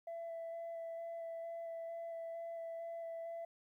sine tone with vibrato, 667 Hz, E5, 20 cents sharp, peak -40 dBFS, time 0.07-3.45 s, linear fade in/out 5 ms, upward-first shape square, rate 2.2 Hz, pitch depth 9 cents each way, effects tanh soft clip ceiling -40 dBFS + 13-bit

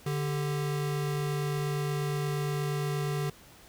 square tone pair together, 146.83 / 392 Hz, D3 / G4, 0 / 0 cents, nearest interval octave + perfect fourth, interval 1700 cents, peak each -30 / -37 dBFS, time 0.06-3.3 s, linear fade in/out 5 ms, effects pink hiss -54 dBFS RMS until 3.68 s

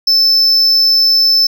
triangle tone, 5274 Hz, E8, in tune, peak -6 dBFS, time 0.07-1.47 s, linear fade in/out 5 ms, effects none

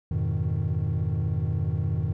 triangle chord, F half-diminished seventh, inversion none, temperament equal, 87.31 / 103.83 / 123.47 / 155.56 Hz, F2 / Ab2 / Cb3 / Eb3, 0 / 0 / 0 / 0 cents, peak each -26 / -26 / -28 / -26 dBFS, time 0.11-2.13 s, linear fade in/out 5 ms, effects tanh soft clip ceiling -17 dBFS

